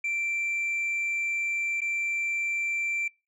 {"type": "tone with dropouts", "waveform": "sine", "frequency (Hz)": 2349, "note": "D7", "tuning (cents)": 0, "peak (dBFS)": -24, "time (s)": [0.04, 3.08], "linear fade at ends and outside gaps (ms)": 5, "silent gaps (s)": [1.806, 1.816], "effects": ["noise-tail reverb RT60 0.3 s tail -26 dB re dry", "tanh soft clip ceiling -25 dBFS"]}